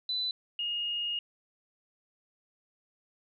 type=tone pair in turn; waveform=sine; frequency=3997 / 2856 Hz; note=B7 / F7; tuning=+20 / +38 cents; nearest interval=tritone; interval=582 cents; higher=first; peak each=-29 / -30 dBFS; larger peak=first; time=0.09-0.31 / 0.59-1.19 s; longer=second; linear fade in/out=2 ms; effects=none